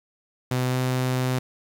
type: tone with pitch glide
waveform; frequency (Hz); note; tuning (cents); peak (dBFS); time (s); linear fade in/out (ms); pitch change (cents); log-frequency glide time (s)
sawtooth; 126.8 to 127.98; B2 to C3; +46 to -38; -18; 0.51-1.39; 5; +16; 0.69-0.75
effects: 8-bit